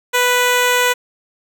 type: tone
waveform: 10% pulse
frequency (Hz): 493.9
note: B4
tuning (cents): 0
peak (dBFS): -4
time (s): 0.13-0.94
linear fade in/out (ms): 20
effects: none